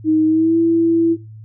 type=tone with pitch glide; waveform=sine; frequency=313.3 to 331.9 Hz; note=D#4 to E4; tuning=+12 to +12 cents; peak=-11 dBFS; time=0.04-1.17 s; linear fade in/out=50 ms; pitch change=+100 cents; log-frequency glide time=0.26-0.58 s; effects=noise-tail reverb RT60 0.3 s tail -21 dB re dry + added 109 Hz sine -34 dBFS peak until 1.44 s